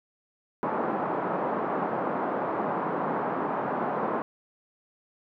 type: band-pass noise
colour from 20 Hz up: white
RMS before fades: -29 dBFS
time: 0.63-4.22 s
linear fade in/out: 0 ms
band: 170 to 1100 Hz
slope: 24 dB/octave
effects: none